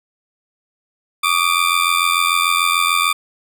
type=ring-modulated tone; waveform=20% pulse; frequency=1184 Hz; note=D6; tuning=14 cents sharp; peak=-6 dBFS; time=1.23-3.13 s; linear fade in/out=10 ms; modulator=43.4 Hz; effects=none